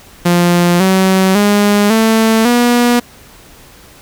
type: tone with pitch steps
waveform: sawtooth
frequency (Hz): 174.61 / 189.32 / 205.3 / 222.6 / 241.3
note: F3 / F#3 / G#3 / A3 / B3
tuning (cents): 0 / +40 / -20 / +20 / -40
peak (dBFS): -4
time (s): 0.25-3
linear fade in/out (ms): 10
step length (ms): 550
effects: pink hiss -40 dBFS RMS until 4.01 s